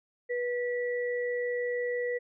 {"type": "tone pair together", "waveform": "sine", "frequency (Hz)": [487.8, 1951], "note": ["B4", "B6"], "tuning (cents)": [-21, -22], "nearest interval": "2 octaves", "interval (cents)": 2399, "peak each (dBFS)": [-29, -36], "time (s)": [0.29, 2.19], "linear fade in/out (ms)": 20, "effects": []}